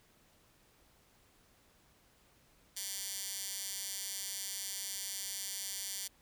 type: tone with high-pass filter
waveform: 15% pulse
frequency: 196 Hz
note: G3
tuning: in tune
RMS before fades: -41 dBFS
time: 2.76-6.08 s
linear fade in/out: 10 ms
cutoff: 5300 Hz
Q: 0.86
effects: pink hiss -67 dBFS RMS until 6.21 s